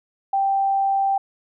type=tone; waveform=sine; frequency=784 Hz; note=G5; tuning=in tune; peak=-17 dBFS; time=0.33-1.18 s; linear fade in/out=5 ms; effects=none